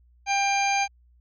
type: harmonic tone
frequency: 795 Hz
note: G5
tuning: 24 cents sharp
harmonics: 1 / 2 / 3 / 4 / 5 / 6 / 8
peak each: -23 / -35 / -26 / -39 / -40 / -35 / -32 dBFS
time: 0.26-0.88 s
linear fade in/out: 50 ms
effects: added 60 Hz sine -55 dBFS peak until 1.2 s